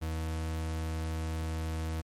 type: tone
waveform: 40% pulse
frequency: 80.1 Hz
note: E2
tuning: 49 cents flat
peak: -31 dBFS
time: 0.01-2.02 s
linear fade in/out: 20 ms
effects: MP3 64 kbps